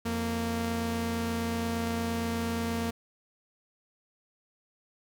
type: tone pair together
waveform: sawtooth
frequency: 86.41 / 230.7 Hz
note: F2 / A#3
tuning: -18 / -18 cents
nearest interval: octave + perfect fourth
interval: 1700 cents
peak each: -31 / -26 dBFS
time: 0.05-2.91 s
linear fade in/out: 10 ms
effects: none

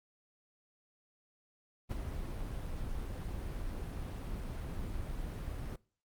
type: noise with ADSR envelope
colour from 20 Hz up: brown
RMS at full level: -33 dBFS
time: 1.89-5.76 s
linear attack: 29 ms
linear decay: 17 ms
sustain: -6 dB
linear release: 5 ms
effects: noise-tail reverb RT60 0.4 s tail -23 dB re dry + Opus 32 kbps

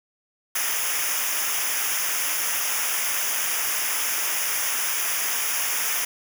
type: noise with comb filter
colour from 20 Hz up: white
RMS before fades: -25 dBFS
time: 0.55-6.05 s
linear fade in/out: 5 ms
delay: 0.24 ms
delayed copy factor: -0.95
effects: none

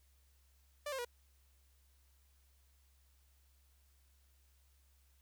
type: tone with pitch steps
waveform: sawtooth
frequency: 587.3 / 532.4 / 482.6 Hz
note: D5 / C5 / B4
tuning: 0 / +30 / -40 cents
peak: -35 dBFS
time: 0.86-1.049 s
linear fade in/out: 5 ms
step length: 63 ms
effects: added 67 Hz sine -67 dBFS peak until 5.21 s + white hiss -75 dBFS RMS until 5.21 s

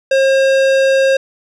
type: tone with tanh clipping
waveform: sine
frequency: 537 Hz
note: C5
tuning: 45 cents sharp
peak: -11 dBFS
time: 0.11-1.17 s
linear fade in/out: 5 ms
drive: 18 dB
effects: none

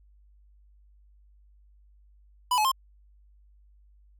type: tone with pitch steps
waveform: square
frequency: 993 / 854 / 1056 Hz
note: B5 / G#5 / C6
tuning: +9 / +48 / +16 cents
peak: -22 dBFS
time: 2.51-2.717 s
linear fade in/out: 5 ms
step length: 69 ms
effects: added 50 Hz sine -55 dBFS peak until 4.19 s

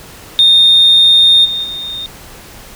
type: tone with level steps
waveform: sine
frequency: 3662 Hz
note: A#7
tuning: 32 cents flat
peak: -3 / -15 / -20 dBFS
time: 0.39-2.06 s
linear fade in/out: 0 ms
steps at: 1.44 / 1.63 s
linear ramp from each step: 20 ms
effects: tanh soft clip ceiling 0 dBFS + pink hiss -35 dBFS RMS until 2.75 s

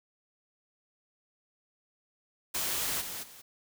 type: noise with level steps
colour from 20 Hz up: white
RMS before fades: -32 / -39 / -51 dBFS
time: 2.54-3.42 s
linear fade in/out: 10 ms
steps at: 3 / 3.22 s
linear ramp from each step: 20 ms
effects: none

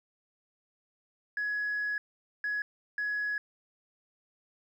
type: tone bursts at uneven times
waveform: sine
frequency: 1680 Hz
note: G#6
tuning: 19 cents sharp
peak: -28 dBFS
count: 3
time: 1.37-1.98 / 2.44-2.62 / 2.98-3.38 s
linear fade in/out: 2 ms
effects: tanh soft clip ceiling -26 dBFS + 11-bit

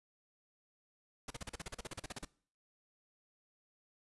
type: noise bursts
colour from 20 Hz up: pink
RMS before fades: -43 dBFS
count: 16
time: 1.28-2.25 s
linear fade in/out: 5 ms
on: 25 ms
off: 38 ms
effects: noise-tail reverb RT60 0.5 s tail -22 dB re dry + resampled to 24000 Hz

